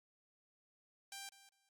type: tone with echo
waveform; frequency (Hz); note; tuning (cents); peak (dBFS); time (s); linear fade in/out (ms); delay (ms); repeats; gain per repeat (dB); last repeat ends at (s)
5% pulse; 788; G5; +9; -35; 1.12-1.29; 2; 200; 2; -15; 1.69
effects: Opus 48 kbps